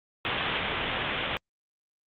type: low-pass noise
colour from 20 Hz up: white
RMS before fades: -30 dBFS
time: 0.25-1.37 s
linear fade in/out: 0 ms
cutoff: 3500 Hz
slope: 96 dB/octave
effects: Opus 48 kbps